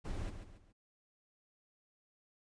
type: noise with echo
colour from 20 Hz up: brown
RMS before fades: -40 dBFS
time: 0.04-0.31 s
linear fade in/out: 20 ms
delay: 140 ms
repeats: 3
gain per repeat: -8 dB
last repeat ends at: 0.73 s
effects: resampled to 22050 Hz